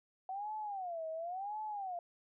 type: tone with vibrato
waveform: sine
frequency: 742 Hz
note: F#5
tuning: 5 cents sharp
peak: -38 dBFS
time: 0.29-1.99 s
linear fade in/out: 2 ms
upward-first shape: sine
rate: 0.94 Hz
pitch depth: 260 cents each way
effects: none